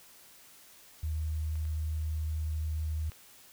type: tone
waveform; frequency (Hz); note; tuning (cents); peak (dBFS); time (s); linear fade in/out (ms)
sine; 77.9; D#2; +3; -30; 1.03-3.1; 5
type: clicks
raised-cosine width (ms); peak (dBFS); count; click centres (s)
0.3; -39 / -38 / -33; 3; 1.556 / 1.653 / 3.119
effects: white hiss -56 dBFS RMS until 3.52 s